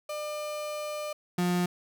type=tone pair in turn; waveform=35% pulse; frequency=600 / 177.66 Hz; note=D5 / F3; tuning=+37 / +30 cents; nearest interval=octave + major sixth; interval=2107 cents; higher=first; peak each=-31 / -23 dBFS; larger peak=second; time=0.09-1.13 / 1.38-1.66 s; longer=first; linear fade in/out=5 ms; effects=none